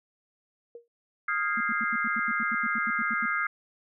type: tone with exponential decay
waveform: sine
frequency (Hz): 470.7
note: A#4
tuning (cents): +17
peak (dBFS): -37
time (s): 0.75-0.88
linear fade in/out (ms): 2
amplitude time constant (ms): 27
type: chord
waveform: sine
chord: F minor seventh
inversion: third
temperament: equal with one note detuned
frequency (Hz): 1244.5 / 1396.9 / 1631.7 / 2093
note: Eb6 / F6 / Ab6 / C7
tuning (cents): 0 / 0 / -31 / 0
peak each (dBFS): -31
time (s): 1.28-3.47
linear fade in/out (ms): 5
type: tone bursts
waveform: sine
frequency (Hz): 224.7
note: A3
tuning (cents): +37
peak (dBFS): -33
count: 15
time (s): 1.57-3.259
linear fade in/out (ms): 5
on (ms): 37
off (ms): 81
effects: none